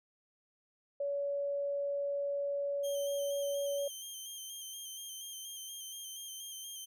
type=tone; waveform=sine; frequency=566 Hz; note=C#5; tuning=36 cents sharp; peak=-32 dBFS; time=1-3.88 s; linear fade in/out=5 ms
type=tone with vibrato; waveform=15% pulse; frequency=3158 Hz; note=G7; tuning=12 cents sharp; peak=-36 dBFS; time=2.83-6.86 s; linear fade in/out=20 ms; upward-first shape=square; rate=4.2 Hz; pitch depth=28 cents each way
effects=none